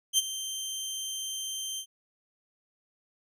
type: tone with ADSR envelope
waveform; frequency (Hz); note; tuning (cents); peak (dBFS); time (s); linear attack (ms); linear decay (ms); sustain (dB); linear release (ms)
20% pulse; 3136; G7; 0; -14; 0.13-1.86; 51; 27; -14; 75
effects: none